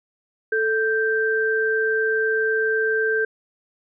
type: tone pair together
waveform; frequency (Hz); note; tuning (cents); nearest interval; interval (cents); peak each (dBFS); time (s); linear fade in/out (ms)
sine; 440 / 1568; A4 / G6; 0 / 0; octave + minor seventh; 2200; -21; 0.52-3.25; 5
effects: none